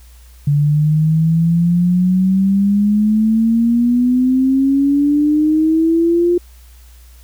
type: exponential sweep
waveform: sine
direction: up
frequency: 143.2 to 353.1 Hz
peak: -10 dBFS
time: 0.47-6.38 s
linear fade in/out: 5 ms
effects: added 60 Hz sine -39 dBFS peak until 7.23 s + white hiss -50 dBFS RMS until 7.23 s